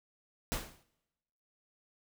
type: noise with exponential decay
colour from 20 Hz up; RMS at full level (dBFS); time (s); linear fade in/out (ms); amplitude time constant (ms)
pink; -32; 0.52-0.83; 0; 67
effects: noise-tail reverb RT60 1.0 s tail -23 dB re dry